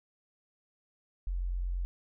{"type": "tone", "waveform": "sine", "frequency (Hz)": 44.55, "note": "F1", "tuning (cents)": 35, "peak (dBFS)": -30, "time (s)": [1.27, 1.85], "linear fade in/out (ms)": 0, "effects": []}